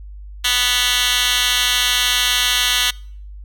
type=tone with high-pass filter; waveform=10% pulse; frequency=246.9 Hz; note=B3; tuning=in tune; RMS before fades=-17 dBFS; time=0.44-2.91 s; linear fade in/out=10 ms; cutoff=2600 Hz; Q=3.3; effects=noise-tail reverb RT60 0.6 s tail -26 dB re dry + added 50 Hz sine -32 dBFS peak until 3.44 s